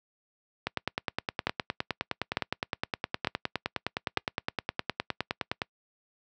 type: two click trains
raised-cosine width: 0.3 ms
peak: -9 / -12 dBFS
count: 4 / 49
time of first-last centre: 1.47-4.173 / 0.67-5.618 s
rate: 1.11 / 9.7 Hz
effects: noise-tail reverb RT60 0.1 s tail -26 dB re dry + high-pass 80 Hz 12 dB/octave